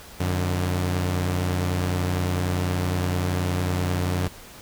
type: tone pair together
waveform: sawtooth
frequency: 90.6 / 147.95 Hz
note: F#2 / D3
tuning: -36 / +13 cents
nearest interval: minor sixth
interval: 849 cents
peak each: -19 / -26 dBFS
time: 0.2-4.28 s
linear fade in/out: 5 ms
effects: pink hiss -44 dBFS RMS until 4.61 s